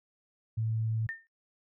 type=tone; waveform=sine; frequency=111.4 Hz; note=A2; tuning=22 cents sharp; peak=-28 dBFS; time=0.57-1.07 s; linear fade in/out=10 ms
type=tone with exponential decay; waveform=sine; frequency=1813 Hz; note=A#6; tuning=49 cents flat; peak=-31 dBFS; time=1.09-1.27 s; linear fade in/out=0 ms; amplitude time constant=39 ms
effects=noise-tail reverb RT60 0.1 s tail -21 dB re dry